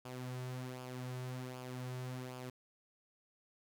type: tone with flanger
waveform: sawtooth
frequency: 126.9 Hz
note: B2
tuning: 47 cents sharp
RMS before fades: -44 dBFS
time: 0.05-2.5 s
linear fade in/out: 5 ms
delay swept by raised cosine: 0.5 to 3.8 ms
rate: 1.3 Hz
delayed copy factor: -0.55
effects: none